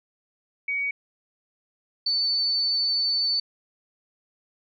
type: tone pair in turn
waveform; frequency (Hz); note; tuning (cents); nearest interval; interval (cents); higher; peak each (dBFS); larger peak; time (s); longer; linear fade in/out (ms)
sine; 2253 / 4506; C#7 / C#8; +28 / +28; octave; 1200; second; -24 / -21; second; 0.68-0.91 / 2.06-3.4; second; 5
effects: none